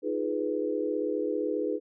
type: chord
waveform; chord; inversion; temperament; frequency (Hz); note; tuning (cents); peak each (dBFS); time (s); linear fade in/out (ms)
sine; F half-diminished seventh; third; equal with one note detuned; 311.1 / 349.2 / 418.9 / 493.9; Eb4 / F4 / Ab4 / Cb5; 0 / 0 / +15 / 0; -32 / -36 / -31 / -32; 0.02-1.8; 50
effects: none